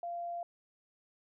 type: tone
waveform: sine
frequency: 691 Hz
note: F5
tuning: 19 cents flat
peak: -36 dBFS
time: 0.03-0.43 s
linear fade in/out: 2 ms
effects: none